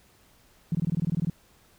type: tone bursts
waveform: sine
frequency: 164.81 Hz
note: E3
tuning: in tune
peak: -22 dBFS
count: 12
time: 0.72-1.299 s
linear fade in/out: 2 ms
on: 29 ms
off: 21 ms
effects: pink hiss -60 dBFS RMS until 1.78 s